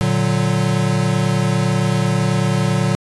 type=chord; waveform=square; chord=Bb augmented; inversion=none; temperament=equal; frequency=116.54 / 146.83 / 185 Hz; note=Bb2 / D3 / F#3; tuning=0 / 0 / 0 cents; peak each=-20 dBFS; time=0.01-2.95 s; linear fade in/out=0 ms; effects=resampled to 24000 Hz